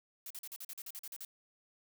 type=noise bursts; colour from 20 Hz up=blue; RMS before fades=-45 dBFS; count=12; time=0.26-1.25 s; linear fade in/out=2 ms; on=44 ms; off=42 ms; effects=none